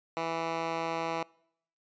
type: tone with band-pass filter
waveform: 10% pulse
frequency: 164.81 Hz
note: E3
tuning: in tune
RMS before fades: -33 dBFS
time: 0.17-1.23 s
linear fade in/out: 0 ms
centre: 1200 Hz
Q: 0.57
effects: noise-tail reverb RT60 0.7 s tail -25 dB re dry + resampled to 16000 Hz